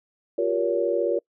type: chord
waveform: sine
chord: G half-diminished seventh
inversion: third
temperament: just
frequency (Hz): 352.8 / 392 / 470.4 / 564.5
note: F4 / G4 / Bb4 / Db5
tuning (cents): +18 / 0 / +16 / +31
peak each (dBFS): -26 / -30 / -25 / -25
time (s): 0.38-1.19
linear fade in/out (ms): 5
effects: noise-tail reverb RT60 0.1 s tail -26 dB re dry